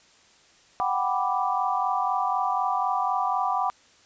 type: chord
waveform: sine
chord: G major seventh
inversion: third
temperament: equal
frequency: 740 / 784 / 987.8 / 1174.7 Hz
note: F#5 / G5 / B5 / D6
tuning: 0 / 0 / 0 / 0 cents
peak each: -28 dBFS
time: 0.8-3.7 s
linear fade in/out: 0 ms
effects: white hiss -57 dBFS RMS until 4.05 s + resampled to 16000 Hz